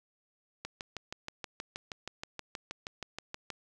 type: click train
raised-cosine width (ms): 0.2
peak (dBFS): -21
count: 19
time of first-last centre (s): 0.65-3.503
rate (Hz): 6.31
effects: none